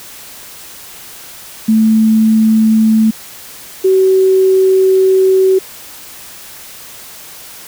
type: tone pair in turn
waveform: sine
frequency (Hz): 220 / 379.1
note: A3 / F#4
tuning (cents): 0 / +42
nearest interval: major sixth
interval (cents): 942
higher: second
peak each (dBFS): -6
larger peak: neither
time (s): 1.68-3.11 / 3.84-5.59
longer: second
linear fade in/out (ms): 10
effects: white hiss -33 dBFS RMS until 7.67 s